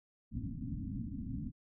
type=low-pass noise; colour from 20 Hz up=white; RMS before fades=-40 dBFS; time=0.31-1.52 s; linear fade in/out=50 ms; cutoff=280 Hz; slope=96 dB/octave; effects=none